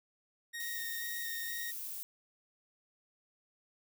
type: tone with vibrato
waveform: sawtooth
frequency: 1858 Hz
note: A#6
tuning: 6 cents flat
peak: -36 dBFS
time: 0.53-1.72 s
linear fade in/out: 20 ms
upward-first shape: square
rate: 2.1 Hz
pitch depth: 10 cents each way
type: noise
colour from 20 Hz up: violet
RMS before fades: -42 dBFS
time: 0.6-2.03 s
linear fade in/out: 0 ms
effects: none